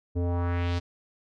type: tone with low-pass filter sweep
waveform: square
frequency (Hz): 87.2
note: F2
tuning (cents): -2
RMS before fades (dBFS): -27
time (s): 0.15-0.8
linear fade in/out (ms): 20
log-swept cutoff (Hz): 390 to 5200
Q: 1.7
effects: none